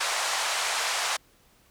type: band-pass noise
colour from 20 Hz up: pink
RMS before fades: -28 dBFS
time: 0-1.17 s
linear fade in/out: 10 ms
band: 690 to 9000 Hz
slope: 24 dB/octave
effects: pink hiss -61 dBFS RMS until 1.7 s